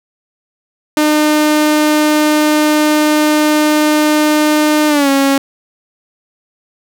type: tone with pitch glide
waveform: sawtooth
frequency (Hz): 303.1 to 274.8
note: D#4 to C#4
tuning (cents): -45 to -15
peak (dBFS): -5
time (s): 0.97-5.38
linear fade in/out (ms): 2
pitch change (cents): -170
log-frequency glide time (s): 4.88-5.09
effects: none